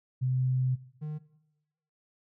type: tone pair in turn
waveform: sine / triangle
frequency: 128.5 / 152.35 Hz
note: C3 / D#3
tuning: -31 / -36 cents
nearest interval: minor third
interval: 295 cents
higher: second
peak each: -25 / -31 dBFS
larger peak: first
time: 0.21-0.76 / 1.01-1.19 s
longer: first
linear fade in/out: 20 ms
effects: noise-tail reverb RT60 0.9 s tail -18 dB re dry